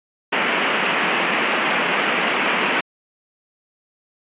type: band-pass noise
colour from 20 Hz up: white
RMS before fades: -20 dBFS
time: 0.32-2.81 s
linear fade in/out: 10 ms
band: 170 to 2900 Hz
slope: 48 dB/octave
effects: resampled to 8000 Hz